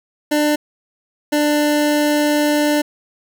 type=tone pair in turn; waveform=25% pulse; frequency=298.2 / 296.5 Hz; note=D4 / D4; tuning=+27 / +17 cents; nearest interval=unison; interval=10 cents; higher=first; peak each=-10 / -10 dBFS; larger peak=neither; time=0.31-0.56 / 1.32-2.82 s; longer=second; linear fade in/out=10 ms; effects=none